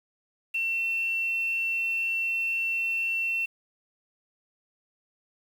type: tone with quantisation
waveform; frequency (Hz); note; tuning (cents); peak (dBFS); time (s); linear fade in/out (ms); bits
sine; 2701; E7; +42; -25; 0.54-3.46; 10; 8
effects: none